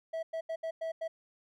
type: tone bursts at uneven times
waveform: triangle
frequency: 651 Hz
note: E5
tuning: 22 cents flat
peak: -31 dBFS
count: 6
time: 0.13-0.23 / 0.33-0.41 / 0.49-0.56 / 0.63-0.71 / 0.81-0.92 / 1.01-1.08 s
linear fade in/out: 10 ms
effects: none